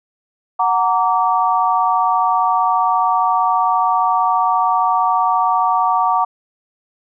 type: chord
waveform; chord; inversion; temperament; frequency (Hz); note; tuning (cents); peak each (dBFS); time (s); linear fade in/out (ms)
sine; Gb augmented; none; just; 740 / 925 / 1156.2; Gb5 / Bb5 / D6; 0 / -14 / -27; -17; 0.59-6.25; 10
effects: none